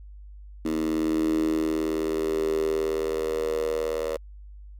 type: tone with high-pass filter sweep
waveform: 10% pulse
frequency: 79 Hz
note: D#2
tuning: 27 cents sharp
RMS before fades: -26 dBFS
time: 0.65-4.17 s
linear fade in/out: 5 ms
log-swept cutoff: 280 to 520 Hz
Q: 7.2
effects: added 50 Hz sine -41 dBFS peak until 4.79 s